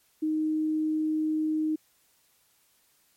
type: tone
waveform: sine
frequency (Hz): 311.1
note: D#4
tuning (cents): 0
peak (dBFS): -24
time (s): 0.22-1.76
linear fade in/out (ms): 10
effects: white hiss -66 dBFS RMS until 3.16 s + MP3 64 kbps